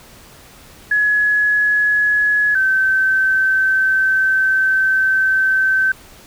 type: tone pair in turn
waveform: sine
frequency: 1689 / 1542.6 Hz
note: G#6 / G6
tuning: +29 / -28 cents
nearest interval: major second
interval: 157 cents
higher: first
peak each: -12 dBFS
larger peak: neither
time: 0.91-2.55 / 2.55-5.92 s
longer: second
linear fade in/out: 5 ms
effects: pink hiss -43 dBFS RMS until 6.26 s